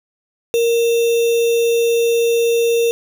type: tone with sample-and-hold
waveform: sine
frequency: 466.2 Hz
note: A#4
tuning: in tune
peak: -12 dBFS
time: 0.54-2.91 s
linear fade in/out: 0 ms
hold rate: 3150 Hz
effects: none